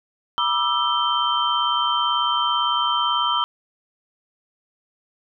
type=tone cluster; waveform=sine; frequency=967 / 1190 / 1328 / 3120 Hz; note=B5 / D6 / E6 / G7; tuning=-37 / +22 / +12 / -9 cents; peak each=-24 / -24 / -24 / -23 dBFS; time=0.38-3.44 s; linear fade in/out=0 ms; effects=none